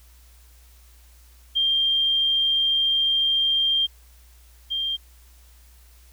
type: tone pair in turn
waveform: sine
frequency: 3187 / 3187 Hz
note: G7 / G7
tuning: +28 / +28 cents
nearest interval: unison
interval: 0 cents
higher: neither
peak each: -18 / -23 dBFS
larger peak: first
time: 1.55-3.87 / 4.7-4.97 s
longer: first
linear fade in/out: 20 ms
effects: added 60 Hz sine -49 dBFS peak until 6.12 s + white hiss -57 dBFS RMS until 6.12 s